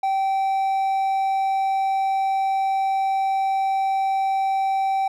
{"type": "tone", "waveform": "triangle", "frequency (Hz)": 775, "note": "G5", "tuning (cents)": -20, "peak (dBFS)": -17, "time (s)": [0.03, 5.08], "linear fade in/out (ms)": 5, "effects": []}